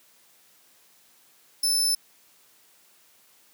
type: tone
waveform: 25% pulse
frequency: 5274 Hz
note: E8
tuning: in tune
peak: -16 dBFS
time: 1.63-1.95 s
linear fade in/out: 5 ms
effects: white hiss -59 dBFS RMS until 3.53 s + high-pass 150 Hz 12 dB/octave